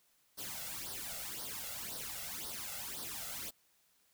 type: noise with flanger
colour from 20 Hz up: white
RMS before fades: -43 dBFS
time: 0.37-3.51 s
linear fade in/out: 20 ms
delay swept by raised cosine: 0.2 to 1.5 ms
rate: 1.9 Hz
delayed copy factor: +0.75
effects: white hiss -72 dBFS RMS until 4.13 s